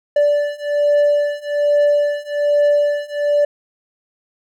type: beating tone pair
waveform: triangle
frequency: 583 / 584.2 Hz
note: D5 / D5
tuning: -13 / -9 cents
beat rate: 1.2 Hz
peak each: -15 / -14 dBFS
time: 0.16-3.45 s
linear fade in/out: 5 ms
effects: none